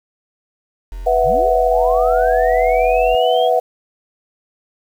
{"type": "tone", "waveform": "sine", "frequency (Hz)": 43.65, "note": "F1", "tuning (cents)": 0, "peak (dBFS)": -25, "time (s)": [0.92, 3.15], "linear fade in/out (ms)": 0}
{"type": "chord", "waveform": "sine", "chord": "B suspended fourth", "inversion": "none", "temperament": "equal", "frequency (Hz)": [493.9, 659.3, 740], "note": ["B4", "E5", "F#5"], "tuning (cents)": [0, 0, 0], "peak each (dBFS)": -16, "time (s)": [1.06, 3.6], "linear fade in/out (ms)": 10}
{"type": "linear sweep", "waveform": "sine", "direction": "up", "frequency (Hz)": [63.3, 3322], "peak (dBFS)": -25, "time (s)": [1.22, 3.5], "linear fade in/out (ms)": 50}
{"effects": ["7-bit"]}